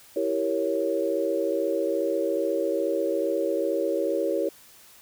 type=chord; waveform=sine; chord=E diminished seventh; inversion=none; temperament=equal; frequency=329.6 / 392 / 466.2 / 554.4 Hz; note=E4 / G4 / Bb4 / Db5; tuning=0 / 0 / 0 / 0 cents; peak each=-29 / -29 / -29 / -27 dBFS; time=0.16-4.49 s; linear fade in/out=5 ms; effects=white hiss -52 dBFS RMS until 5.01 s